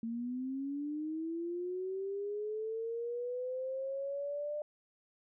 sine linear sweep, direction up, 225.5 to 600 Hz, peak -35 dBFS, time 0.03-4.62 s, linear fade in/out 2 ms, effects none

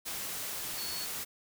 sine tone in noise, 4411 Hz, C#8, 9 cents flat, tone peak -39 dBFS, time 0.77-1.06 s, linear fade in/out 20 ms, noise white, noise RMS -38 dBFS, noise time 0.05-1.25 s, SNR -4 dB, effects none

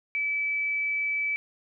sine tone, 2303 Hz, D7, 34 cents flat, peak -25 dBFS, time 0.15-1.36 s, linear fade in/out 0 ms, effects none

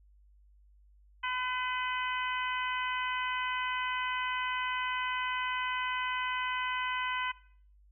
harmonic tone, 505 Hz, B4, 39 cents sharp, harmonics 2 / 3 / 4 / 5 / 6, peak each -35 / -37 / -38 / -39 / -40 dBFS, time 1.23-7.32 s, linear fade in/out 10 ms, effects noise-tail reverb RT60 0.5 s tail -17 dB re dry + added 50 Hz sine -58 dBFS peak until 7.91 s

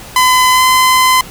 sawtooth tone with pitch glide, 1014 to 1025.2 Hz, B5 to C6, +45 to -36 cents, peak -3 dBFS, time 0.16-1.21 s, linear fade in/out 2 ms, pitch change +19 cents, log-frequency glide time 0.52-0.62 s, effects pink hiss -32 dBFS RMS until 1.3 s

